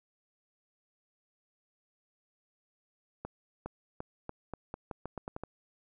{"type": "accelerating click train", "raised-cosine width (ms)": 1, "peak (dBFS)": -24, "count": 12, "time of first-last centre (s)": [3.25, 5.436], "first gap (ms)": 410, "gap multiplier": 0.84, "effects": []}